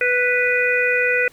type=harmonic tone; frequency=493.9 Hz; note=B4; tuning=in tune; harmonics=1 / 3 / 4 / 5; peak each=-21 / -21 / -21 / -21 dBFS; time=0.01-1.28 s; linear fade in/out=2 ms; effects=pink hiss -51 dBFS RMS until 1.32 s